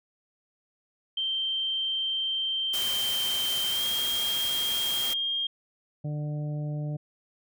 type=tone with pitch glide; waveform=sine; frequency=3136 to 3219 Hz; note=G7 to G7; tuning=0 to +45 cents; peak=-26 dBFS; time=1.17-5.47 s; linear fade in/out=5 ms; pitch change=+45 cents; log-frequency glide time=3.71-3.84 s
type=noise; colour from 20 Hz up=white; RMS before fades=-34 dBFS; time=2.73-5.14 s; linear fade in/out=10 ms
type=harmonic tone; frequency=149 Hz; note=D3; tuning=25 cents sharp; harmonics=1 / 2 / 3 / 4 / 5; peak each=-29 / -41 / -49 / -43 / -52 dBFS; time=6.04-6.97 s; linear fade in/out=10 ms
effects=none